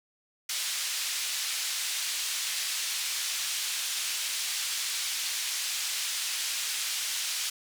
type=band-pass noise; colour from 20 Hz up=pink; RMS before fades=-32 dBFS; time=0.49-7.5 s; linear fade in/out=5 ms; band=3000 to 9700 Hz; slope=12 dB/octave; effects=none